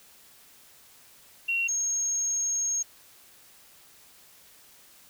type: tone pair in turn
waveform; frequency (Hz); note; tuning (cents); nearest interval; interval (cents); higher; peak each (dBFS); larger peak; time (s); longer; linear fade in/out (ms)
sine; 2740 / 6517; F7 / G#8; -34 / -34; octave + minor third; 1500; second; -24 / -25; first; 1.48-1.68 / 1.68-2.83; second; 10
effects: white hiss -55 dBFS RMS until 5.09 s